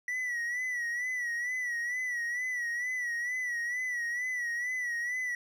triangle tone with vibrato, 1946 Hz, B6, 26 cents flat, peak -29 dBFS, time 0.08-5.35 s, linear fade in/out 2 ms, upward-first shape sine, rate 2.2 Hz, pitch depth 66 cents each way, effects none

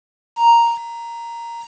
triangle tone with ADSR envelope, 932.3 Hz, A#5, in tune, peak -4 dBFS, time 0.36-1.68 s, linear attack 130 ms, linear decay 290 ms, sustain -21 dB, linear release 76 ms, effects resampled to 16000 Hz + 7-bit

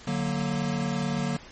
square chord, D augmented, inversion none, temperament equal with one note detuned, 146.83 / 185 / 234.2 Hz, D3 / F#3 / A#3, 0 / 0 / +8 cents, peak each -31 dBFS, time 0.07-1.37 s, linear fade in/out 5 ms, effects pink hiss -47 dBFS RMS until 1.51 s + MP3 32 kbps

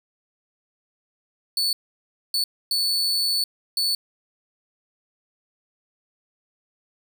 40% pulse tone bursts at uneven times, 4454 Hz, C#8, 7 cents sharp, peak -19 dBFS, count 4, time 1.57-1.73 / 2.34-2.44 / 2.71-3.44 / 3.77-3.95 s, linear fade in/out 2 ms, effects none

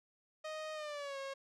sawtooth tone with pitch glide, 622.3 to 544.9 Hz, D#5 to C#5, 0 to -30 cents, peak -37 dBFS, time 0.44-1.34 s, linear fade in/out 10 ms, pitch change -230 cents, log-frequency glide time 0.74-1.18 s, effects low-pass 6000 Hz 12 dB/octave

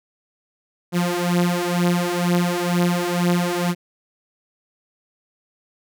sawtooth beating tone pair, 174.61 / 176.71 Hz, F3 / F3, 0 / +21 cents, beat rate 2.1 Hz, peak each -17 dBFS, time 0.92-3.75 s, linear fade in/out 50 ms, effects none

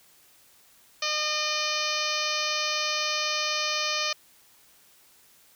harmonic tone, 608 Hz, D#5, 40 cents flat, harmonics 1 / 2 / 3 / 4 / 5 / 6 / 7 / 8 / 9 / 10, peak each -36 / -33 / -37 / -32 / -34 / -37 / -34 / -34 / -36 / -36 dBFS, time 1.02-4.13 s, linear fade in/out 5 ms, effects white hiss -58 dBFS RMS until 5.55 s

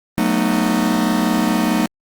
45% pulse chord, B dominant seventh, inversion second, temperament just, 185.21 / 222.2 / 246.9 / 308.7 Hz, F#3 / A3 / B3 / D#4, +2 / +17 / 0 / -14 cents, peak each -22 / -19 / -22 / -21 dBFS, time 0.18-1.86 s, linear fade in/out 0 ms, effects Opus 32 kbps

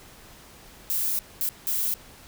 violet noise bursts at uneven times, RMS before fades -26 dBFS, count 3, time 0.9-1.19 / 1.41-1.49 / 1.67-1.94 s, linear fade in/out 0 ms, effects pink hiss -49 dBFS RMS until 2.27 s

